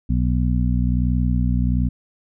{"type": "harmonic tone", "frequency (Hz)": 61.3, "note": "B1", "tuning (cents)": -12, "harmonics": [1, 2, 3, 4], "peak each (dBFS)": [-19, -22, -24, -25], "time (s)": [0.09, 1.89], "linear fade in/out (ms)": 10, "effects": []}